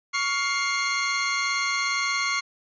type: tone cluster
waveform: sawtooth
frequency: 1119 / 1405 / 2116 Hz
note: C#6 / F6 / C7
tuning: +16 / +10 / +19 cents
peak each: -24 / -28 / -22 dBFS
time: 0.13-2.41 s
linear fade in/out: 20 ms
effects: resampled to 16000 Hz